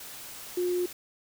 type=tone in noise; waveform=sine; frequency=357.3 Hz; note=F4; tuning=40 cents sharp; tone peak=-25 dBFS; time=0.57-0.86 s; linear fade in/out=5 ms; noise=white; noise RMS=-43 dBFS; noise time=0-0.93 s; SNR=+15 dB; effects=none